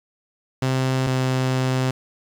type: tone pair in turn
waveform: sawtooth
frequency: 130.81 / 129.76 Hz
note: C3 / C3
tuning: 0 / -14 cents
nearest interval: unison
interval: 14 cents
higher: first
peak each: -15 / -15 dBFS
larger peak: neither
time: 0.62-1.07 / 1.07-1.91 s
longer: second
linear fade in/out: 5 ms
effects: low-pass 8000 Hz 12 dB/octave + 7-bit